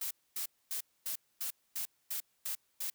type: noise bursts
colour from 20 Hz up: blue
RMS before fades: -37 dBFS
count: 9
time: 0.01-2.901 s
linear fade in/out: 5 ms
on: 99 ms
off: 250 ms
effects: white hiss -75 dBFS RMS until 2.94 s